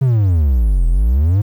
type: exponential two-way sweep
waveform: triangle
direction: down then up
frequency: 138.59 to 39.7 to 108.1 Hz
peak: -8 dBFS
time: 0.01-1.42 s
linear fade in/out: 10 ms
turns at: 0.87 s
effects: 8-bit